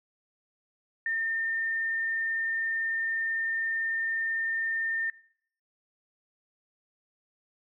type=tone; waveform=sine; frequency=1811 Hz; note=A6; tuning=49 cents sharp; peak=-27 dBFS; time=1.06-5.1 s; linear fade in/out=2 ms; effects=noise-tail reverb RT60 0.6 s tail -20 dB re dry